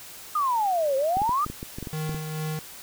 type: exponential two-way sweep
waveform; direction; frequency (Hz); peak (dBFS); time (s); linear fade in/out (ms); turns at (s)
sine; down then up; 1253 to 523.3 to 1253; -21; 0.35-1.45; 5; 0.96
type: clicks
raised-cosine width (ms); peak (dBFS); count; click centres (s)
3; -21; 11; 1.17 / 1.218 / 1.293 / 1.464 / 1.5 / 1.629 / 1.785 / 1.827 / 1.872 / 2.094 / 2.146
type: tone with tremolo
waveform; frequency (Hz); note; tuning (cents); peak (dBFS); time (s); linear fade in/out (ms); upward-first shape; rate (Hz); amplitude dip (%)
square; 155.56; D#3; 0; -28; 1.93-2.59; 0; sine; 2.3; 40
effects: white hiss -43 dBFS RMS until 2.82 s